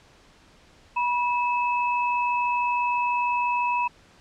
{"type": "tone pair together", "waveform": "sine", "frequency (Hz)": [973.9, 2600], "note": ["B5", "E7"], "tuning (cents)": [-24, -24], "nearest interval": "octave + perfect fourth", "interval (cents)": 1700, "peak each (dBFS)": [-22, -29], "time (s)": [0.96, 3.88], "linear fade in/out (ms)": 10, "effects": ["pink hiss -55 dBFS RMS until 4.2 s", "low-pass 6000 Hz 12 dB/octave"]}